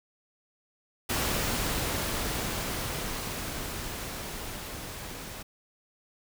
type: noise with level ramp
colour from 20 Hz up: pink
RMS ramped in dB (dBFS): -28 to -41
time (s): 1.09-5.43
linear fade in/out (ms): 10
effects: none